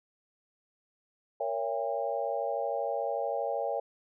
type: chord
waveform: sine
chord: A# diminished seventh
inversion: none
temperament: just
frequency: 466.2 / 559.4 / 671.3 / 805.5 Hz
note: A#4 / C#5 / E5 / G5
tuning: 0 / +16 / +31 / +47 cents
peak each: -36 / -33 / -35 / -35 dBFS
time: 1.4-3.8 s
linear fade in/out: 5 ms
effects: none